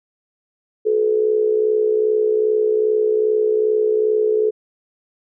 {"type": "tone with amplitude modulation", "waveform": "sine", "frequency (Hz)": 430, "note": "A4", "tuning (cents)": -40, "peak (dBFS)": -11, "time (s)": [0.85, 4.51], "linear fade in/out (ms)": 20, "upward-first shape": "sine", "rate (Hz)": 62.5, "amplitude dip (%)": 65, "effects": []}